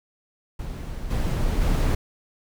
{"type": "noise with level steps", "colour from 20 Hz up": "brown", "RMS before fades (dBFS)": [-32, -23, -20], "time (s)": [0.59, 1.95], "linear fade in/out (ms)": 5, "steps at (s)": [1.1, 1.61], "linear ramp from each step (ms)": 10, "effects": []}